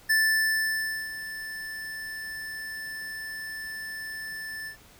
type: tone with ADSR envelope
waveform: square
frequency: 1760 Hz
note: A6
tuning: in tune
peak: -20 dBFS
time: 0.09-4.77 s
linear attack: 15 ms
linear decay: 990 ms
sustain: -15 dB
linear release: 100 ms
effects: pink hiss -54 dBFS RMS until 4.99 s